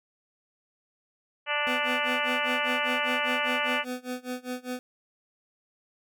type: harmonic tone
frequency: 293.7 Hz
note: D4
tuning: in tune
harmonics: 2 / 3 / 4 / 5 / 6 / 7 / 8 / 9 / 10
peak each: -34 / -34 / -34 / -34 / -34 / -34 / -34 / -34 / -34 dBFS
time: 1.46-3.85 s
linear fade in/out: 50 ms
type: tone with tremolo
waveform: 25% pulse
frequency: 250.8 Hz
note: B3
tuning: 27 cents sharp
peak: -26 dBFS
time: 1.67-4.79 s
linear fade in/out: 0 ms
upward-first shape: sine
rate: 5 Hz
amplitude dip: 95%
effects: none